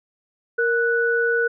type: tone pair together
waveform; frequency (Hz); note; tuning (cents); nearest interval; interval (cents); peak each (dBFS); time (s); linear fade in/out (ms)
sine; 466.2 / 1480.1; A#4 / F#6; 0 / 0; octave + minor sixth; 2000; -20; 0.58-1.48; 10
effects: none